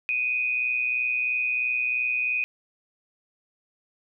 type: tone with amplitude modulation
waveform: sine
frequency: 2489 Hz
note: D#7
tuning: in tune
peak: -20 dBFS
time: 0.09-2.44 s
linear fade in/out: 0 ms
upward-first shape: sine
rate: 123 Hz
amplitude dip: 60%
effects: none